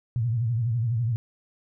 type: tone with vibrato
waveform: sine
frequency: 116.54 Hz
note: A#2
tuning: in tune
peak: -22 dBFS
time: 0.16-1.16 s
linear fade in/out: 0 ms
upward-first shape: sine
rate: 12 Hz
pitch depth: 120 cents each way
effects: none